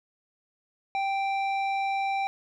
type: tone with low-pass filter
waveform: square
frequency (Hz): 784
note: G5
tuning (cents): 0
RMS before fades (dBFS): -28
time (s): 0.95-2.27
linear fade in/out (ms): 0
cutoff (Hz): 2700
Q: 1.2
effects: none